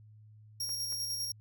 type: tone with tremolo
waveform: sawtooth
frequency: 5588 Hz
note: F8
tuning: in tune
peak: -30 dBFS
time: 0.6-1.32 s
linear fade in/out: 5 ms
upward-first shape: square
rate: 10 Hz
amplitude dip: 30%
type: clicks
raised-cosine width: 0.5 ms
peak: -37 dBFS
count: 2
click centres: 0.693 / 0.925 s
effects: added 107 Hz sine -53 dBFS peak until 1.4 s